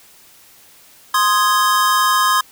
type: chord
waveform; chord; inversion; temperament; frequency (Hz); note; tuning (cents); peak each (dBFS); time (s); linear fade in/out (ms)
square; Ab major; first; equal; 1046.5 / 1244.5 / 1661.2; C6 / Eb6 / Ab6; 0 / 0 / 0; -16 / -18 / -21; 1.14-2.41; 5
effects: white hiss -47 dBFS RMS until 2.51 s